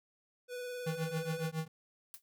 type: tone with vibrato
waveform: square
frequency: 493.9 Hz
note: B4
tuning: in tune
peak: -40 dBFS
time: 0.48-1.52 s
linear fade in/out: 50 ms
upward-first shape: sine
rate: 19 Hz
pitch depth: 17 cents each way
type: tone with tremolo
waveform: square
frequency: 159.7 Hz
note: D#3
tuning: 45 cents sharp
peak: -32 dBFS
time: 0.86-1.68 s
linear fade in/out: 10 ms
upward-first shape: triangle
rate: 7.2 Hz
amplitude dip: 100%
type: noise with exponential decay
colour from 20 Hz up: blue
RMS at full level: -43 dBFS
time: 2.14-2.22 s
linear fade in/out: 0 ms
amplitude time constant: 17 ms
effects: none